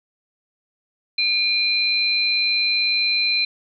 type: tone pair together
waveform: sine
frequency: 2408 / 4079 Hz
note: D7 / C8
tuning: +43 / -45 cents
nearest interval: major sixth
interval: 912 cents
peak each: -21 / -19 dBFS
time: 1.18-3.45 s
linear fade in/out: 5 ms
effects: none